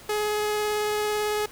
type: tone with vibrato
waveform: sawtooth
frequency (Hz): 421.3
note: G#4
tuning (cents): +25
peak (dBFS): -20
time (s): 0.09-1.46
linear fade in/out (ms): 5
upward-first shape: triangle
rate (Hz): 18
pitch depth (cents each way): 9
effects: pink hiss -47 dBFS RMS until 1.51 s